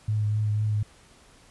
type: tone with vibrato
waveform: sine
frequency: 106.2 Hz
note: G#2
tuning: 39 cents sharp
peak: -22 dBFS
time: 0.08-0.83 s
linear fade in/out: 5 ms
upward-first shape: triangle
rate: 4 Hz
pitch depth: 23 cents each way
effects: pink hiss -55 dBFS RMS until 1.5 s + resampled to 24000 Hz